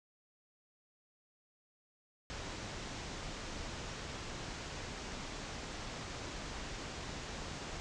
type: low-pass noise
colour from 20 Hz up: pink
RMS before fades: -44 dBFS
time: 2.3-7.8 s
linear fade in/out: 0 ms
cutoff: 7400 Hz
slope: 48 dB/octave
effects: none